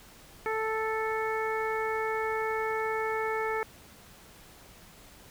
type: harmonic tone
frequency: 440 Hz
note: A4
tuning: in tune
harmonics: 1 / 2 / 3 / 4 / 5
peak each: -31 / -34 / -36 / -37 / -38 dBFS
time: 0.46-3.63 s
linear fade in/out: 0 ms
effects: pink hiss -53 dBFS RMS until 5.3 s